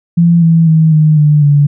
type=tone with pitch steps; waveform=sine; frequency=170 / 164.59 / 159.35 / 154.28 / 149.37 / 144.61 Hz; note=F3 / E3 / D#3 / D#3 / D3 / D3; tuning=-46 / -2 / +42 / -14 / +30 / -26 cents; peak=-4 dBFS; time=0.17-1.67 s; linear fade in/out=10 ms; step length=250 ms; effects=none